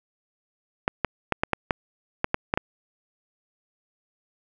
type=clicks; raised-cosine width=0.5 ms; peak=-6 dBFS; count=10; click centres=0.879 / 1.047 / 1.323 / 1.435 / 1.533 / 1.708 / 2.244 / 2.344 / 2.539 / 2.575 s; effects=none